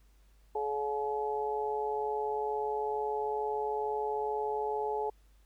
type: harmonic tone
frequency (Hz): 142.2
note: C#3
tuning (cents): +45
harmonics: 3 / 4 / 5 / 6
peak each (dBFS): -33 / -44 / -41 / -34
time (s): 0.55-5.1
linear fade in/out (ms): 5
effects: added 50 Hz sine -59 dBFS peak until 5.45 s + pink hiss -71 dBFS RMS until 5.45 s